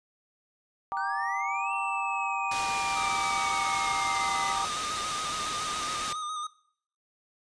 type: chord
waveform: sine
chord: G minor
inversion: none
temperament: just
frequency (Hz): 784 / 940.8 / 1176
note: G5 / Bb5 / D6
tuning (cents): 0 / +16 / +2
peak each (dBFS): -33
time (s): 0.92-4.65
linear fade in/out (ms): 0
type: exponential two-way sweep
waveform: triangle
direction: up then down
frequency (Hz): 1480 to 2704 to 2010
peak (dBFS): -32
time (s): 0.97-4.52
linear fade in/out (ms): 0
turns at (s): 1.73
type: low-pass noise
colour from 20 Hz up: white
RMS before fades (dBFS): -36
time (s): 2.51-6.13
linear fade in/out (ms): 5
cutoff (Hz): 6400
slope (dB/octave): 12
type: tone with vibrato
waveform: square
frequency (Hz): 1232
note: D#6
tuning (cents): -17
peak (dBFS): -33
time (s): 2.96-6.47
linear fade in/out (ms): 5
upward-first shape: square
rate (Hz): 7.2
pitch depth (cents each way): 33
effects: noise-tail reverb RT60 0.6 s tail -19 dB re dry + resampled to 22050 Hz